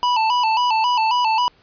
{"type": "tone with vibrato", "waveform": "square", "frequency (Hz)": 932.3, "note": "A#5", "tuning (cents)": 0, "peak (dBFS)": -16, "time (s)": [0.03, 1.48], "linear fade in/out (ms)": 0, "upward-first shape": "square", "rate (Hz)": 3.7, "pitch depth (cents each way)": 91, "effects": ["pink hiss -55 dBFS RMS until 1.62 s", "resampled to 11025 Hz"]}